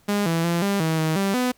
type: tone with pitch steps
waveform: sawtooth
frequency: 204.3 / 165.6 / 170.6 / 199.7 / 160.6 / 158.4 / 196.4 / 250.2 Hz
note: G#3 / E3 / F3 / G3 / E3 / D#3 / G3 / B3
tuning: -28 / +8 / -40 / +32 / -45 / +31 / +4 / +23 cents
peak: -16 dBFS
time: 0.08-1.52 s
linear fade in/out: 10 ms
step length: 180 ms
effects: pink hiss -59 dBFS RMS until 1.57 s